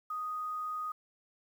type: tone with quantisation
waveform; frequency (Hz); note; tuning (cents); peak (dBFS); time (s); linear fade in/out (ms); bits
sine; 1244.5; D#6; 0; -34; 0.1-0.92; 5; 10
effects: none